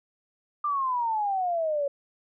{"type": "exponential sweep", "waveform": "sine", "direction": "down", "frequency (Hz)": [1200, 554.4], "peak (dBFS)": -24, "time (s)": [0.64, 1.88], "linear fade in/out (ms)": 5, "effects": []}